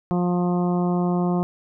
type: harmonic tone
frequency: 177.3 Hz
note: F3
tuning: 26 cents sharp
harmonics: 1 / 2 / 3 / 4 / 5 / 6 / 7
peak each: -20 / -26 / -34 / -30 / -36 / -35 / -41 dBFS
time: 0.11-1.43 s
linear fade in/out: 0 ms
effects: none